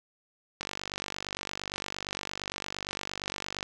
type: click train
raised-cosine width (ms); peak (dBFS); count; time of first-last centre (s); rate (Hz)
0.2; -16; 148; 0.61-3.628; 48.7
effects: none